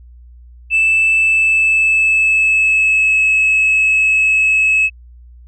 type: tone with pitch glide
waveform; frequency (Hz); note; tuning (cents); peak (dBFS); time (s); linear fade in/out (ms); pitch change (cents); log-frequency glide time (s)
sine; 2637 to 2584; E7 to E7; 0 to -35; -8; 0.7-4.9; 50; -35; 1.16-3.21
effects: tanh soft clip ceiling -7 dBFS + added 60 Hz sine -37 dBFS peak until 5.47 s